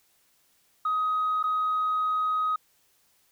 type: tone with dropouts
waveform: sine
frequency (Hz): 1258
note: D#6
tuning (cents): +19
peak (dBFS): -22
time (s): 0.85-2.56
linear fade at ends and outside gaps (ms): 5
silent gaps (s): 1.429-1.438
effects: tanh soft clip ceiling -20 dBFS + white hiss -66 dBFS RMS until 3.31 s